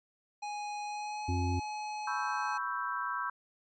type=tone with pitch glide; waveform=square; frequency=830.6 to 846.6 Hz; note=G#5 to G#5; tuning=0 to +33 cents; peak=-37 dBFS; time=0.42-2.58 s; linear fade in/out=10 ms; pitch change=+33 cents; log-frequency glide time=0.83-1.29 s
type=harmonic tone; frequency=89.4 Hz; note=F2; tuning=41 cents sharp; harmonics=1 / 3 / 4; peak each=-30 / -36 / -41 dBFS; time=1.28-1.6 s; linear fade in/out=10 ms
type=chord; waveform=sine; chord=C# half-diminished seventh; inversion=third; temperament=equal; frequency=987.8 / 1108.7 / 1318.5 / 1568 Hz; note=B5 / C#6 / E6 / G6; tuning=0 / 0 / 0 / 0 cents; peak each=-38 dBFS; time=2.07-3.3 s; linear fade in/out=5 ms
effects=resampled to 16000 Hz

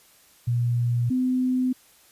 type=tone pair in turn; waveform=sine; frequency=120 / 254.7 Hz; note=B2 / C4; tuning=-49 / -46 cents; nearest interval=octave + minor second; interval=1303 cents; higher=second; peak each=-20 dBFS; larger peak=neither; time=0.47-1.1 / 1.1-1.73 s; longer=neither; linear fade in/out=10 ms; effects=white hiss -56 dBFS RMS until 2.11 s + resampled to 32000 Hz

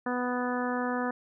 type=harmonic tone; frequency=247.7 Hz; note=B3; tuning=5 cents sharp; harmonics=1 / 2 / 3 / 4 / 5 / 6 / 7; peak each=-31 / -34 / -36 / -37 / -38 / -39 / -39 dBFS; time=0.06-1.11 s; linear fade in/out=5 ms; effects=none

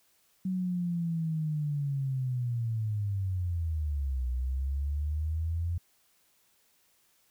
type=linear two-way sweep; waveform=sine; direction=down then up; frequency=188.2 to 61.3 to 86.8 Hz; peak=-28 dBFS; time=0.45-5.78 s; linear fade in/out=5 ms; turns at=4.28 s; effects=white hiss -68 dBFS RMS until 7.3 s

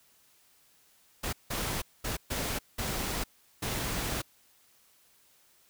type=noise bursts at uneven times; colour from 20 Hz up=pink; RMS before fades=-33 dBFS; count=6; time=1.23-1.33 / 1.5-1.82 / 2.04-2.17 / 2.3-2.59 / 2.78-3.24 / 3.62-4.22 s; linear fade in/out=10 ms; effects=white hiss -64 dBFS RMS until 5.69 s

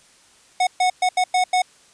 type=tone bursts at uneven times; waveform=square; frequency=734 Hz; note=F#5; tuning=14 cents flat; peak=-16 dBFS; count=6; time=0.6-0.67 / 0.8-0.9 / 1.02-1.09 / 1.17-1.24 / 1.34-1.44 / 1.53-1.62 s; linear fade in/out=5 ms; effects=white hiss -53 dBFS RMS until 1.93 s + resampled to 22050 Hz

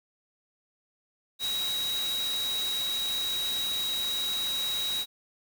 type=tone in noise; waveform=sine; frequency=3833 Hz; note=A#7; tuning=47 cents sharp; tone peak=-28 dBFS; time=1.39-5.06 s; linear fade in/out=50 ms; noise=white; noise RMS=-37 dBFS; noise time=1.39-5.06 s; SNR=+6 dB; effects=none

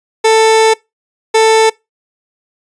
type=tone bursts at uneven times; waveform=30% pulse; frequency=442.9 Hz; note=A4; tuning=11 cents sharp; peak=-3 dBFS; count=2; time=0.24-0.74 / 1.34-1.7 s; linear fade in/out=10 ms; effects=noise-tail reverb RT60 0.2 s tail -23 dB re dry + resampled to 22050 Hz

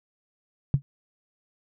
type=tone with exponential decay; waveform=sine; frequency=138.59 Hz; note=C#3; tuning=in tune; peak=-12 dBFS; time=0.74-0.82 s; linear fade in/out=0 ms; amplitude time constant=16 ms; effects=none

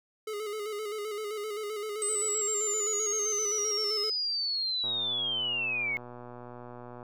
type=tone with vibrato; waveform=square; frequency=422.3 Hz; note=G#4; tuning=29 cents sharp; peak=-34 dBFS; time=0.27-4.1 s; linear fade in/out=5 ms; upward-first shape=square; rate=7.7 Hz; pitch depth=45 cents each way
type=linear sweep; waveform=sine; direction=down; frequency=8220 to 2163 Hz; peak=-28 dBFS; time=2.02-5.97 s; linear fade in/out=0 ms
type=click train; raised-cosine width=1 ms; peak=-31 dBFS; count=268; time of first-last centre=4.84-7.029 s; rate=122 Hz
effects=none

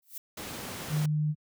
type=noise with exponential growth; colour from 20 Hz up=violet; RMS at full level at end=-35 dBFS; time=0.02-0.18 s; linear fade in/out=5 ms; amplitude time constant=33 ms
type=noise; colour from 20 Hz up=pink; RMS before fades=-38 dBFS; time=0.37-1.06 s; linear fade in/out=5 ms
type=tone; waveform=sine; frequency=151.7 Hz; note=D#3; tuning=44 cents flat; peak=-24 dBFS; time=0.89-1.35 s; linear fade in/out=50 ms
effects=high-pass 100 Hz 12 dB/octave

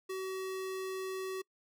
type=tone; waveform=square; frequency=378.5 Hz; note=F#4; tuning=39 cents sharp; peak=-37 dBFS; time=0.09-1.42 s; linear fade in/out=10 ms; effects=noise-tail reverb RT60 0.1 s tail -25 dB re dry

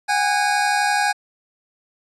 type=tone pair together; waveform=25% pulse; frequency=748 / 819.8 Hz; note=F#5 / G#5; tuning=+19 / -23 cents; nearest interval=major second; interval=158 cents; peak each=-20 / -14 dBFS; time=0.08-1.13 s; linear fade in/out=20 ms; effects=resampled to 24000 Hz

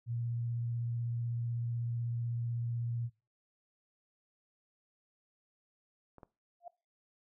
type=tone with vibrato; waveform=sine; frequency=118.1 Hz; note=A#2; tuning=23 cents sharp; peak=-33 dBFS; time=0.06-3.1 s; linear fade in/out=50 ms; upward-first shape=sine; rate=16 Hz; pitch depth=14 cents each way
type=clicks; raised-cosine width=1 ms; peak=-39 / -36 dBFS; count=2; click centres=6.183 / 6.232 s
type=tone with exponential growth; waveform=sine; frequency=695 Hz; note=F5; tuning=9 cents flat; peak=-40 dBFS; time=6.6-6.68 s; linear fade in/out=5 ms; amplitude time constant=17 ms
effects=noise-tail reverb RT60 0.3 s tail -21 dB re dry

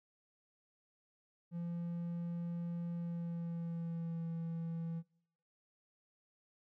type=tone with pitch glide; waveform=triangle; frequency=171.2 to 165.85 Hz; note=F3 to E3; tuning=-34 to +11 cents; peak=-36 dBFS; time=1.51-5.03 s; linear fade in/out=50 ms; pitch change=-55 cents; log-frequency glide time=2.93-4.26 s; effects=noise-tail reverb RT60 0.6 s tail -21 dB re dry

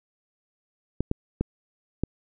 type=clicks; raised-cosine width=3 ms; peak=-11 dBFS; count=4; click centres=1.006 / 1.114 / 1.41 / 2.036 s; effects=none

